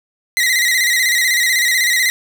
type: tone with vibrato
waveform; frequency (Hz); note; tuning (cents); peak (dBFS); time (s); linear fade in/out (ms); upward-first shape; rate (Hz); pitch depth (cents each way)
sawtooth; 1975.5; B6; 0; -9; 0.37-2.1; 0; square; 16; 62
effects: none